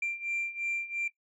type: beating tone pair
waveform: sine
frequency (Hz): 2365 / 2367.9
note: D7 / D7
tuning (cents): +12 / +14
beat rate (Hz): 2.9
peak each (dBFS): -34 / -31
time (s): 0.02-1.08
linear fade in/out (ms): 5
effects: noise-tail reverb RT60 0.1 s tail -19 dB re dry + tanh soft clip ceiling -26 dBFS